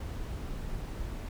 brown noise, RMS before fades -37 dBFS, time 0-1.29 s, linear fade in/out 5 ms, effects none

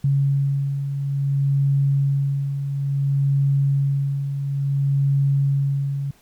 sine beating tone pair, 138.59 / 139.17 Hz, C#3 / C#3, 0 / +7 cents, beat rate 0.58 Hz, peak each -26 / -18 dBFS, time 0.04-6.11 s, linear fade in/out 5 ms, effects pink hiss -56 dBFS RMS until 6.21 s

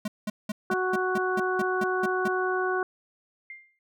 square tone bursts, 210.9 Hz, G#3, 27 cents sharp, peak -28 dBFS, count 11, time 0.05-2.28 s, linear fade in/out 5 ms, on 30 ms, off 190 ms
harmonic tone, 370.3 Hz, F#4, 1 cent sharp, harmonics 1 / 2 / 3 / 4, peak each -27 / -32 / -32 / -30 dBFS, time 0.7-2.83 s, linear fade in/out 2 ms
sine tone with exponential decay, 2100 Hz, C7, 6 cents sharp, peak -36 dBFS, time 3.5-3.79 s, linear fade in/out 2 ms, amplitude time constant 63 ms
effects none

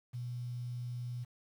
sine tone with quantisation, 122.2 Hz, B2, 18 cents flat, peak -37 dBFS, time 0.13-1.25 s, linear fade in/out 20 ms, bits 10, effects none

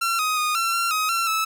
sawtooth tone with pitch steps, 1360 / 1254 / 1233 / 1353 / 1369 / 1262 / 1355 / 1306 Hz, F6 / D#6 / D#6 / E6 / F6 / D#6 / E6 / E6, -46 / +13 / -16 / +45 / -35 / +24 / +47 / -17 cents, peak -17 dBFS, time 0.01-1.45 s, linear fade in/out 10 ms, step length 180 ms, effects none

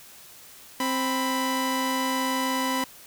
sawtooth tone pair together, 262.6 / 991.4 Hz, C4 / B5, +6 / +6 cents, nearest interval octave + major seventh, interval 2300 cents, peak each -23 dBFS, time 0.8-2.84 s, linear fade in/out 2 ms, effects white hiss -48 dBFS RMS until 3.06 s

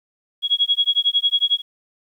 sine tone with tremolo, 3322 Hz, G#7, in tune, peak -12 dBFS, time 0.42-1.62 s, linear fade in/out 50 ms, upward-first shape sine, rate 11 Hz, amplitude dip 100%, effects 9-bit

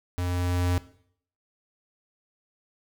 square tone with level ramp, 89 Hz, F2, 33 cents sharp, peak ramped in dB -27 to -22 dBFS, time 0.18-0.78 s, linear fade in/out 0 ms, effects noise-tail reverb RT60 0.6 s tail -17 dB re dry

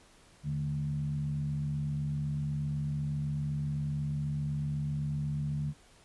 sine tone with frequency modulation, 147.6 Hz, D3, 9 cents sharp, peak -30 dBFS, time 0.43-5.74 s, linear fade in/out 50 ms, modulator 68 Hz, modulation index 0.57, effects pink hiss -60 dBFS RMS until 6.04 s + resampled to 24000 Hz

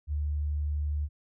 sine tone, 74 Hz, D2, 14 cents sharp, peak -27 dBFS, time 0.07-1.09 s, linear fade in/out 50 ms, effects none

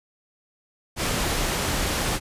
pink low-pass noise, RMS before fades -25 dBFS, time 0.96-2.2 s, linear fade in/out 50 ms, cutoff 12000 Hz, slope 12 dB/octave, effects resampled to 32000 Hz

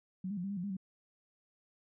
sine tone with pitch steps, 186.4 / 206 / 176.5 / 196.9 / 202.5 / 176 / 202.7 / 189.1 Hz, F#3 / G#3 / F3 / G3 / G#3 / F3 / G#3 / F#3, +13 / -14 / +19 / +8 / -43 / +14 / -42 / +38 cents, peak -35 dBFS, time 0.24-0.768 s, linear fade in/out 5 ms, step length 66 ms, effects none

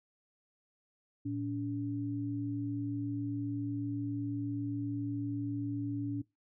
sine tone pair together, 113.3 / 285.5 Hz, A#2 / D4, -49 / -49 cents, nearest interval octave + major third, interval 1600 cents, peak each -38 / -34 dBFS, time 1.25-6.22 s, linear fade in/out 10 ms, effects noise-tail reverb RT60 0.2 s tail -20 dB re dry

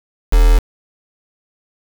sine tone with quantisation, 40.4 Hz, E1, 34 cents flat, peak -6 dBFS, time 0.32-0.59 s, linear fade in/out 10 ms, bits 3, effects none

